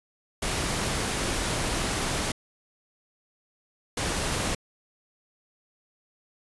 pink noise bursts at uneven times, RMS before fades -28 dBFS, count 2, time 0.42-2.32 / 3.97-4.55 s, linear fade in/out 5 ms, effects resampled to 24000 Hz

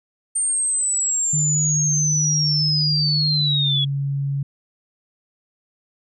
sine linear sweep, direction down, 8800 to 3335 Hz, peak -18 dBFS, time 0.35-3.85 s, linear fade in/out 10 ms
sine tone with pitch glide, 151.2 to 139.45 Hz, D#3 to C#3, -49 to +11 cents, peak -20 dBFS, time 1.33-4.43 s, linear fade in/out 5 ms, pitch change -140 cents, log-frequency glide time 3.32-3.73 s
effects none

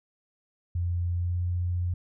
sine tone with pitch glide, 87.31 to 88.53 Hz, F2 to F2, 0 to +24 cents, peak -25 dBFS, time 0.75-1.94 s, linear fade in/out 5 ms, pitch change +24 cents, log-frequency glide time 1.14-1.4 s, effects none

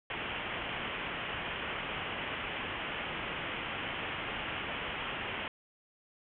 white low-pass noise, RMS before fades -38 dBFS, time 0.1-5.48 s, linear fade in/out 2 ms, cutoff 3200 Hz, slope 96 dB/octave, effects none

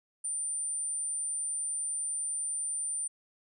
sine tone, 9150 Hz, D9, 46 cents flat, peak -31 dBFS, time 0.24-3.08 s, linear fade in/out 10 ms, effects none

